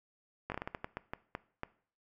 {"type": "slowing click train", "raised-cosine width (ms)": 0.5, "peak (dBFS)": -22, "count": 12, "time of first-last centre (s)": [0.5, 1.634], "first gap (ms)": 19, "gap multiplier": 1.31, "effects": ["noise-tail reverb RT60 0.5 s tail -19 dB re dry"]}